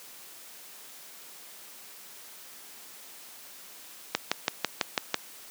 click train, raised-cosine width 0.2 ms, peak -6 dBFS, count 7, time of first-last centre 4.15-5.143 s, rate 6.04 Hz, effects white hiss -48 dBFS RMS until 5.5 s + high-pass 200 Hz 12 dB/octave

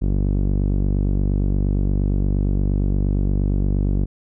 sawtooth tone with low-pass filter, 48.58 Hz, G1, 15 cents flat, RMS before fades -19 dBFS, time 0.01-4.06 s, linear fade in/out 20 ms, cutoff 290 Hz, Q 1.1, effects none

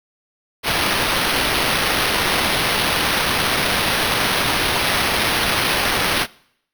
white noise with sample-and-hold, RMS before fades -19 dBFS, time 0.63-6.27 s, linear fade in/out 50 ms, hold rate 7350 Hz, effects noise-tail reverb RT60 0.7 s tail -23 dB re dry

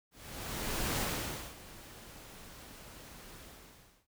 pink noise with ADSR envelope, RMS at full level -33 dBFS, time 0.11-4.07 s, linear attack 850 ms, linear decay 580 ms, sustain -18 dB, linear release 680 ms, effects none

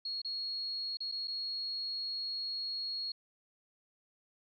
sine tone with dropouts, 4310 Hz, C#8, 49 cents flat, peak -35 dBFS, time 0.05-3.12 s, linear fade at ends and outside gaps 5 ms, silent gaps 0.218-0.247 / 0.971-1.004 / 1.116-1.121 / 1.274-1.279 s, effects none

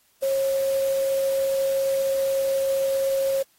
sine tone in noise, 542 Hz, C#5, 39 cents flat, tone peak -20 dBFS, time 0.22-3.43 s, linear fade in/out 10 ms, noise white, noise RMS -38 dBFS, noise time 0.22-3.43 s, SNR +15 dB, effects white hiss -63 dBFS RMS until 3.58 s + AAC 48 kbps

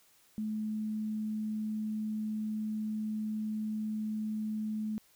sine tone, 215.3 Hz, A3, 37 cents flat, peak -32 dBFS, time 0.38-4.98 s, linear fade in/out 0 ms, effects white hiss -65 dBFS RMS until 5.15 s

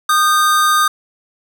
square tone pair together, 1228 / 1559.7 Hz, D#6 / G6, -23 / -9 cents, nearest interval major third, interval 414 cents, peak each -12 / -19 dBFS, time 0.09-0.88 s, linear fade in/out 5 ms, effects none

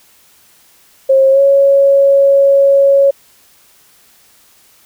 sine tone with pitch glide, 536 to 553.9 Hz, C5 to C#5, +42 to -1 cents, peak -5 dBFS, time 1.09-3.11 s, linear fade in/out 10 ms, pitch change +57 cents, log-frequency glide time 1.31-1.4 s, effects white hiss -48 dBFS RMS until 4.85 s

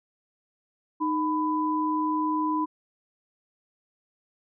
sine tone pair together, 308.8 / 998 Hz, D#4 / B5, -13 / +18 cents, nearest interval octave + minor sixth, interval 2031 cents, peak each -26 dBFS, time 1-2.66 s, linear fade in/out 20 ms, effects none

